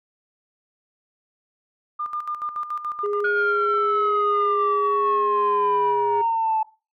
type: tone with tremolo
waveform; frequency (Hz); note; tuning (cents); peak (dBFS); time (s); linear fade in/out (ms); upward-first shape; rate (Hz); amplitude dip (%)
sine; 1205; D6; +44; -24; 1.99-3.27; 10; square; 7; 65
type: tone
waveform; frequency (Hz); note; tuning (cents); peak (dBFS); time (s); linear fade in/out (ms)
sine; 412.1; G#4; -13; -22; 3.03-6.22; 10
type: exponential sweep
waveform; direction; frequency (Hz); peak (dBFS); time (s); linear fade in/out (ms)
sine; down; 1447 to 870; -18; 3.24-6.63; 5
effects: noise-tail reverb RT60 0.3 s tail -20 dB re dry + tanh soft clip ceiling -13 dBFS